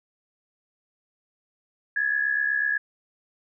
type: tone pair together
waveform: sine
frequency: 1668 / 1736.1 Hz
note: G#6 / A6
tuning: +7 / -24 cents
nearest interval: minor second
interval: 69 cents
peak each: -23 / -27 dBFS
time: 1.96-2.78 s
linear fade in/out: 5 ms
effects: none